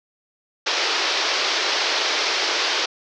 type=band-pass noise; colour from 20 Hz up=white; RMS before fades=-22 dBFS; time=0.66-2.86 s; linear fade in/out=10 ms; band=320 to 5500 Hz; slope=48 dB/octave; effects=none